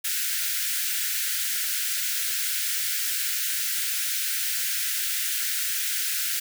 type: high-pass noise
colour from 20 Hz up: white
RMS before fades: -27 dBFS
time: 0.04-6.4 s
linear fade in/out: 10 ms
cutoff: 1400 Hz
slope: 96 dB/octave
effects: none